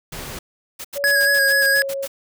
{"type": "noise", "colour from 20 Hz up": "pink", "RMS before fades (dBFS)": -32, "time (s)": [0.12, 0.39], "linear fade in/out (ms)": 5}
{"type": "noise bursts", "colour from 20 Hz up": "white", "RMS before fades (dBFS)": -32, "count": 10, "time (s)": [0.79, 2.079], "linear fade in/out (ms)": 10, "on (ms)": 56, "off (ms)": 81}
{"type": "tone with pitch glide", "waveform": "sine", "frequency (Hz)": [566, 548], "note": ["C#5", "C#5"], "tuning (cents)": [36, -20], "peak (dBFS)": -23, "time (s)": [0.95, 2.07], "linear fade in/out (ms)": 20, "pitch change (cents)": -56, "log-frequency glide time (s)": [1.32, 1.44]}
{"type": "tone with vibrato", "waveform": "square", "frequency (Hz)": 1661.2, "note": "G#6", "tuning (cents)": 0, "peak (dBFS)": -15, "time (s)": [1.04, 1.82], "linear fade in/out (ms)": 0, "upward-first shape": "square", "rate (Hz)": 4.3, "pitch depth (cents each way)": 19}
{"effects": []}